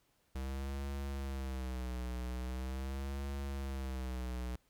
square tone with vibrato, 65.41 Hz, C2, in tune, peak -38 dBFS, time 0.35-4.56 s, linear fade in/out 5 ms, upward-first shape sine, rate 0.42 Hz, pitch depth 100 cents each way, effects pink hiss -74 dBFS RMS until 4.69 s

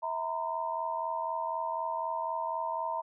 sine tone cluster, 650 / 927 / 1011 Hz, E5 / A#5 / B5, -24 / -10 / +40 cents, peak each -37 / -33 / -37 dBFS, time 0.02-3.02 s, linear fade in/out 20 ms, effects none

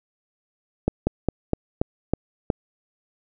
slowing click train, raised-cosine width 2 ms, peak -6 dBFS, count 7, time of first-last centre 0.88-2.502 s, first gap 190 ms, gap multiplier 1.14, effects none

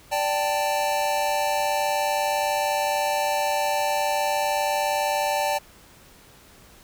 square chord, D suspended fourth, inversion none, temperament equal with one note detuned, 587.3 / 784 / 883.6 Hz, D5 / G5 / A5, 0 / 0 / +7 cents, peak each -27 dBFS, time 0.11-5.59 s, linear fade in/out 20 ms, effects pink hiss -51 dBFS RMS until 6.83 s

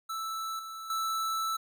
square tone with level steps, 1318.5 Hz, E6, in tune, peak -34 / -40 / -30 dBFS, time 0.09-1.57 s, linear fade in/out 10 ms, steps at 0.59 / 0.9 s, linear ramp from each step 2 ms, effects none

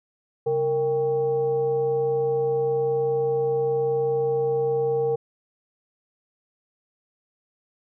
sine tone with frequency modulation, 462.5 Hz, A#4, 14 cents flat, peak -20 dBFS, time 0.46-5.16 s, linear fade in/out 10 ms, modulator 328 Hz, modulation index 0.47, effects none

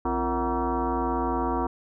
sine tone with frequency modulation, 343.1 Hz, F4, 31 cents flat, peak -23 dBFS, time 0.05-1.67 s, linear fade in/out 5 ms, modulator 201 Hz, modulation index 4, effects none

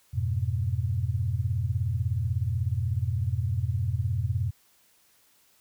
sine chord, F diminished, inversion none, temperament equal, 87.31 / 103.83 / 123.47 Hz, F2 / Ab2 / Cb3, 0 / 0 / 0 cents, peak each -29 dBFS, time 0.13-4.51 s, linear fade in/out 20 ms, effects white hiss -63 dBFS RMS until 5.6 s

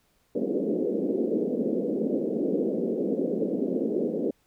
white band-pass noise, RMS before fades -27 dBFS, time 0.35-4.31 s, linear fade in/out 5 ms, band 190 to 500 Hz, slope 48 dB/octave, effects pink hiss -68 dBFS RMS until 4.46 s

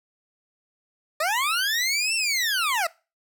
20% pulse linear two-way sweep, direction up then down, 587.3 to 2732 to 622 Hz, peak -17 dBFS, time 1.2-2.87 s, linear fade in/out 5 ms, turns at 2.15 s, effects noise-tail reverb RT60 0.3 s tail -22 dB re dry

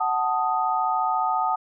sine chord, D# diminished, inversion first, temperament equal with one note detuned, 745.6 / 880 / 1244.5 Hz, F#5 / A5 / D#6, +13 / 0 / 0 cents, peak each -25 dBFS, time 0-1.56 s, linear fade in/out 10 ms, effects none

